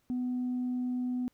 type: tone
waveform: sine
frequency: 249.5 Hz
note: B3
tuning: 18 cents sharp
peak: -28 dBFS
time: 0.1-1.28 s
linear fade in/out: 0 ms
effects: tanh soft clip ceiling -27 dBFS + pink hiss -73 dBFS RMS until 1.33 s